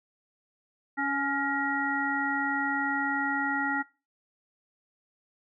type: harmonic tone with a mistuned harmonic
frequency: 280 Hz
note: C#4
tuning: 18 cents sharp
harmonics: 1 / 3 / 5 / 7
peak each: -32 / -32 / -32 / -32 dBFS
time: 0.97-3.83 s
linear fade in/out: 20 ms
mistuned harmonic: 7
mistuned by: -51 cents
effects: noise-tail reverb RT60 0.3 s tail -21 dB re dry